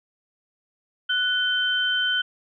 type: tone pair together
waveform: sine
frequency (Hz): 1482 / 3091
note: F#6 / G7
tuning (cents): +2 / -25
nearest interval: octave + minor second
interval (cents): 1273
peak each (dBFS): -23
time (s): 1.09-2.22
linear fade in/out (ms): 10
effects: none